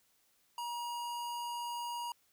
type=tone; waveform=square; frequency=953 Hz; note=A#5; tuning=38 cents sharp; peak=-38 dBFS; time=0.58-2.12 s; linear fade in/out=2 ms; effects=white hiss -72 dBFS RMS until 2.32 s